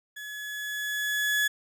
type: tone with level ramp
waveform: 35% pulse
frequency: 1700 Hz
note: G#6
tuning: 40 cents sharp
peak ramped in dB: -36 to -20 dBFS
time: 0.16-1.48 s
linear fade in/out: 10 ms
effects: none